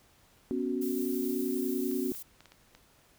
sine chord, B suspended second, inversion none, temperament equal, 246.9 / 277.2 / 370 Hz, B3 / C#4 / F#4, 0 / 0 / 0 cents, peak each -33 dBFS, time 0.51-2.12 s, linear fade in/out 0 ms
violet noise, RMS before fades -42 dBFS, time 0.81-2.23 s, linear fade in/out 10 ms
clicks, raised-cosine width 0.2 ms, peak -34 dBFS, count 6, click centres 1.914 / 2.15 / 2.406 / 2.457 / 2.52 / 2.75 s
effects pink hiss -63 dBFS RMS until 3.18 s

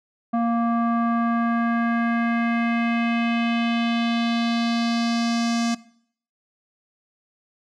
square tone with low-pass filter sweep, 233.1 Hz, A#3, in tune, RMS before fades -22 dBFS, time 0.33-5.75 s, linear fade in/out 10 ms, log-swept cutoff 960 to 6200 Hz, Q 2.4, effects noise-tail reverb RT60 0.6 s tail -19 dB re dry

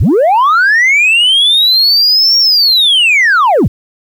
sine linear two-way sweep, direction up then down, 51.91 to 5588 to 51.91 Hz, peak -3 dBFS, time 0-3.68 s, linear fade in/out 10 ms, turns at 2.38 s, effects tanh soft clip ceiling -4 dBFS + 7-bit

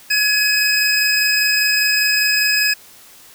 square tone cluster, 1685 / 2540 / 5030 Hz, G#6 / D#7 / D#8, +25 / +35 / +18 cents, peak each -19 dBFS, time 0.1-2.74 s, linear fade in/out 10 ms, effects white hiss -44 dBFS RMS until 3.34 s

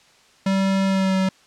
square tone with pitch glide, 193.3 to 189.65 Hz, G3 to F#3, -24 to +43 cents, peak -18 dBFS, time 0.46-1.29 s, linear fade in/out 5 ms, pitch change -33 cents, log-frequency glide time 0.85-1.16 s, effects white hiss -54 dBFS RMS until 1.46 s + low-pass 6000 Hz 12 dB/octave

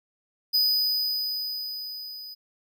square tone with level ramp, 4981 Hz, D#8, 1 cent sharp, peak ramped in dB -19 to -39 dBFS, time 0.53-2.35 s, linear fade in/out 20 ms, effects none

